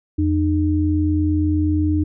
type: tone pair together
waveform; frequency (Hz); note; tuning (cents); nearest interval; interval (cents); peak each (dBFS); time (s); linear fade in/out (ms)
sine; 85.5 / 304.7; F2 / D#4; -36 / -36; octave + minor seventh; 2200; -18; 0.18-2.04; 10
effects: none